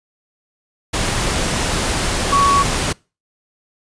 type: tone in noise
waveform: sine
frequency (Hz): 1122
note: C#6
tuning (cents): +21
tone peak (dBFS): -11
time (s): 2.32-2.63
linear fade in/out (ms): 10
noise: pink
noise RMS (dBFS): -19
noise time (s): 0.93-2.93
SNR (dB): +5
effects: noise-tail reverb RT60 0.3 s tail -25 dB re dry + resampled to 22050 Hz